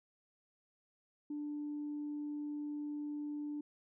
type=tone; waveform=sine; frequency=295 Hz; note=D4; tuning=8 cents sharp; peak=-37 dBFS; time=1.3-3.61 s; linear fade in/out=5 ms; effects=tanh soft clip ceiling -34 dBFS